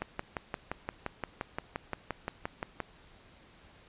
click train, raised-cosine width 0.5 ms, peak -18 dBFS, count 17, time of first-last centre 0.02-2.803 s, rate 5.75 Hz, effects pink hiss -58 dBFS RMS until 3.88 s + resampled to 8000 Hz

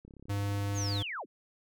click train, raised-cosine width 3 ms, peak -38 dBFS, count 32, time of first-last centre 0.05-0.959 s, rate 34.1 Hz
square tone, 100.8 Hz, G2, 49 cents sharp, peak -31 dBFS, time 0.29-1.03 s, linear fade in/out 10 ms
sine linear sweep, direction down, 6900 to 143.8 Hz, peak -35 dBFS, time 0.74-1.26 s, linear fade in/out 50 ms
effects none

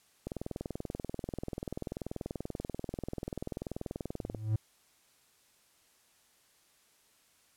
click train, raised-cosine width 2 ms, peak -23 dBFS, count 85, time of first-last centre 0.27-4.348 s, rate 20.6 Hz
triangle tone with exponential growth, 108.6 Hz, A2, 22 cents flat, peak -22 dBFS, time 4.2-4.56 s, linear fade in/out 5 ms, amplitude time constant 78 ms
effects white hiss -67 dBFS RMS until 7.56 s + low-pass 12000 Hz 12 dB/octave

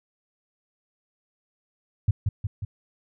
sine tone with echo, 101.3 Hz, G#2, 43 cents flat, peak -15 dBFS, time 2.08-2.11 s, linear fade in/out 5 ms, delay 180 ms, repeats 3, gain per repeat -4 dB, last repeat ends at 2.65 s, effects none

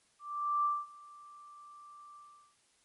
sine tone with ADSR envelope, 1174.7 Hz, D6, in tune, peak -26 dBFS, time 0.19-2.56 s, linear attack 460 ms, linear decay 210 ms, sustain -24 dB, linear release 400 ms, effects white hiss -70 dBFS RMS until 2.84 s + MP3 48 kbps

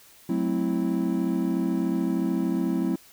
triangle chord, F# half-diminished seventh, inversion none, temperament equal with one note detuned, 185 / 218.6 / 261.6 / 329.6 Hz, F#3 / A3 / C4 / E4, 0 / -11 / 0 / 0 cents, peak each -26 / -28 / -26 / -26 dBFS, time 0.29-2.96 s, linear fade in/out 5 ms, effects white hiss -53 dBFS RMS until 3.12 s

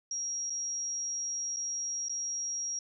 sine tone with dropouts, 5650 Hz, F8, 19 cents sharp, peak -32 dBFS, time 0.11-2.79 s, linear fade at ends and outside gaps 2 ms, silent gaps 0.498-0.503 / 1.563-1.568 / 2.085-2.095 s, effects none

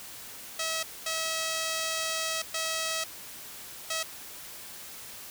5% pulse tone bursts at uneven times, 645 Hz, E5, 38 cents flat, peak -18 dBFS, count 4, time 0.59-0.83 / 1.06-2.42 / 2.54-3.04 / 3.9-4.03 s, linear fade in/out 5 ms, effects white hiss -44 dBFS RMS until 5.3 s

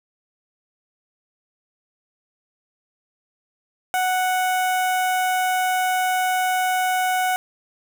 sawtooth tone with notch filter, 740 Hz, F#5, in tune, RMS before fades -21 dBFS, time 3.94-7.36 s, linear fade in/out 0 ms, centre 4500 Hz, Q 1.2, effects none

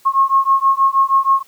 sine beating tone pair, 1081 / 1087.3 Hz, C#6 / C#6, -44 / -34 cents, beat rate 6.3 Hz, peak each -14 dBFS, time 0.05-1.43 s, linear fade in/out 20 ms, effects white hiss -51 dBFS RMS until 1.47 s

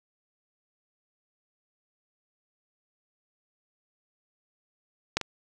clicks, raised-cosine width 0.2 ms, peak -7 / -15 dBFS, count 2, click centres 5.17 / 5.213 s, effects none

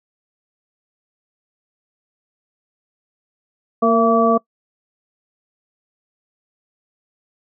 harmonic tone with a mistuned harmonic, 230.2 Hz, A#3, 22 cents flat, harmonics 1 / 2 / 3 / 5, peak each -17 / -17 / -17 / -17 dBFS, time 3.82-4.38 s, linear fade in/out 10 ms, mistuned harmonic 3, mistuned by -40 cents, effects noise-tail reverb RT60 0.1 s tail -24 dB re dry

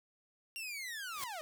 sawtooth linear sweep, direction down, 2791 to 596 Hz, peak -37 dBFS, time 0.56-1.41 s, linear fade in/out 0 ms
white noise with exponential growth, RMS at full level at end -38 dBFS, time 1.05-1.24 s, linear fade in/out 2 ms, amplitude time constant 41 ms
effects none

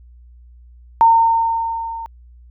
sine tone with level ramp, 913 Hz, A#5, 36 cents flat, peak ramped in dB -6 to -26 dBFS, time 1.01-2.06 s, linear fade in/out 0 ms, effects added 60 Hz sine -41 dBFS peak until 2.5 s

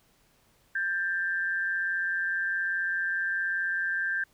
sine tone pair together, 1581.2 / 1760 Hz, G6 / A6, +15 / 0 cents, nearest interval major second, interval 185 cents, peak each -27 / -34 dBFS, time 0.75-4.24 s, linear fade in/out 5 ms, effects pink hiss -65 dBFS RMS until 4.33 s

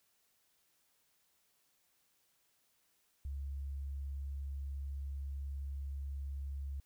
sine tone, 69.3 Hz, C#2, in tune, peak -38 dBFS, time 3.25-6.8 s, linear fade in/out 0 ms, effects white hiss -75 dBFS RMS until 6.85 s

